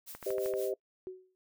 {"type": "noise with tremolo", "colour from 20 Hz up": "blue", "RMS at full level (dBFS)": -45, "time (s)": [0.06, 0.73], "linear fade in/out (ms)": 20, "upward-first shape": "sine", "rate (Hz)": 5.7, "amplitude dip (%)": 85}
{"type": "click train", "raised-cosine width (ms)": 0.5, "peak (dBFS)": -29, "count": 6, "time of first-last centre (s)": [0.15, 0.538], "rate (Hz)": 12.9}
{"type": "chord", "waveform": "sine", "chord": "C minor", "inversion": "second", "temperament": "equal with one note detuned", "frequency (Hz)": [392, 515.7, 622.3], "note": ["G4", "C5", "Eb5"], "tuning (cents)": [0, -25, 0], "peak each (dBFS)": [-33, -36, -37], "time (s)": [0.26, 0.74], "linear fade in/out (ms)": 5}
{"type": "tone with exponential decay", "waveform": "sine", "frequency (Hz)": 371.8, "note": "F#4", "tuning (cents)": 8, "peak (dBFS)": -35, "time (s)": [1.07, 1.35], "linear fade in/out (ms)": 0, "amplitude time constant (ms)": 59}
{"effects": ["noise-tail reverb RT60 0.1 s tail -22 dB re dry"]}